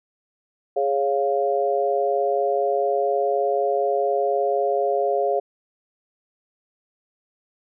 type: chord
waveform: sine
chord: Db major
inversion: second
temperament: equal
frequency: 415.3 / 554.4 / 698.5 Hz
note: Ab4 / Db5 / F5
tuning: 0 / 0 / 0 cents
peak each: -23 dBFS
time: 0.76-5.4 s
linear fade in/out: 10 ms
effects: none